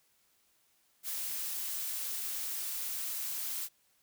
blue noise, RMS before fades -37 dBFS, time 1.03-3.69 s, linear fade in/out 50 ms, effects white hiss -71 dBFS RMS until 4.02 s

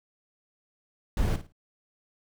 brown noise with echo, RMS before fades -25 dBFS, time 1.17-1.36 s, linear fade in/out 2 ms, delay 54 ms, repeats 3, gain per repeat -12 dB, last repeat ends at 1.522 s, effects none

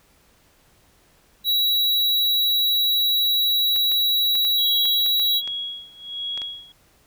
square tone, 3896 Hz, B7, 24 cents flat, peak -18 dBFS, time 1.44-5.42 s, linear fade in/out 50 ms
clicks, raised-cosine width 0.2 ms, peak -19 dBFS, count 10, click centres 3.762 / 3.917 / 4.354 / 4.45 / 4.855 / 5.063 / 5.197 / 5.476 / 6.376 / 6.418 s
sine tone with tremolo, 3322 Hz, G#7, in tune, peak -25 dBFS, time 4.58-6.72 s, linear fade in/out 2 ms, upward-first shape sine, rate 1.3 Hz, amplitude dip 90%
effects pink hiss -58 dBFS RMS until 7.06 s

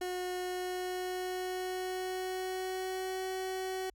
30% pulse tone with pitch glide, 363.2 to 376 Hz, F#4 to F#4, -32 to +28 cents, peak -32 dBFS, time 0.01-3.9 s, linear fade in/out 5 ms, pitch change +60 cents, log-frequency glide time 0.4-3.26 s, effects added 50 Hz sine -63 dBFS peak until 3.94 s

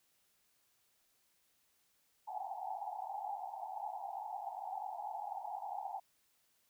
white band-pass noise, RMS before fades -43 dBFS, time 2.27-6 s, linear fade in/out 10 ms, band 730 to 860 Hz, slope 96 dB/octave, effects white hiss -75 dBFS RMS until 6.69 s

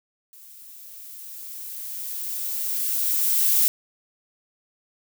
violet noise with level ramp, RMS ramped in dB -47 to -18 dBFS, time 0.33-3.68 s, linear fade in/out 0 ms, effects none

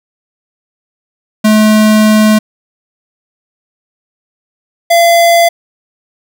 square tone pair in turn, 215 / 681.4 Hz, A3 / F5, -40 / -43 cents, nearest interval octave + minor sixth, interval 1997 cents, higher second, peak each -5 dBFS, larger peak neither, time 1.44-2.39 / 4.9-5.49 s, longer first, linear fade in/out 10 ms, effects none

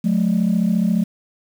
sine tone pair together, 181.9 / 216.3 Hz, F#3 / A3, -29 / -29 cents, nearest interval minor third, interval 300 cents, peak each -16 dBFS, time 0.04-1.04 s, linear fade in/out 10 ms, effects tanh soft clip ceiling -11 dBFS + 7-bit

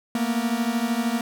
45% pulse beating tone pair, 227 / 240 Hz, A#3 / B3, -46 / -49 cents, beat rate 13 Hz, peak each -25 dBFS, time 0.15-1.21 s, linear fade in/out 2 ms, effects none

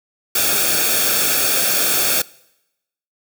white noise with comb filter, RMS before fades -17 dBFS, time 0.35-2.22 s, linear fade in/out 5 ms, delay 1 ms, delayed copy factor -0.7, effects noise-tail reverb RT60 0.9 s tail -23 dB re dry

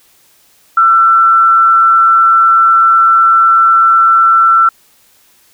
sine tone with frequency modulation, 1344 Hz, E6, 33 cents sharp, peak -4 dBFS, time 0.77-4.69 s, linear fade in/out 5 ms, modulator 139 Hz, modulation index 0.31, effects white hiss -49 dBFS RMS until 5.53 s

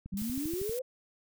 click train, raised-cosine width 5 ms, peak -30 dBFS, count 9, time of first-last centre 0.06-0.695 s, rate 12.6 Hz
sine exponential sweep, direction up, 185 to 530 Hz, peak -32 dBFS, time 0.12-0.82 s, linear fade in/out 10 ms
blue noise, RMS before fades -42 dBFS, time 0.17-0.79 s, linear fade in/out 2 ms
effects none

